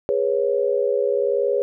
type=tone cluster; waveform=sine; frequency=408.9 / 490 / 551 Hz; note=G#4 / B4 / C#5; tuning=-27 / -14 / -11 cents; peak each=-22 dBFS; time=0.09-1.62 s; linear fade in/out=0 ms; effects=none